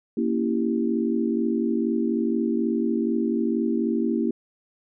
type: chord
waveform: sine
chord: A# diminished seventh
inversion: none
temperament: equal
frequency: 233.1 / 277.2 / 329.6 / 392 Hz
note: A#3 / C#4 / E4 / G4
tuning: 0 / 0 / 0 / 0 cents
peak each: -24 / -29 / -26 / -29 dBFS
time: 0.17-4.31 s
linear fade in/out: 5 ms
effects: none